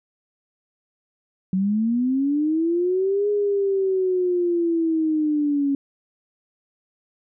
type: linear two-way sweep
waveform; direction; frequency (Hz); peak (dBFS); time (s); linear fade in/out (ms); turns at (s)
sine; up then down; 183.7 to 415.3 to 276.1; -18; 1.53-5.75; 2; 3.29
effects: none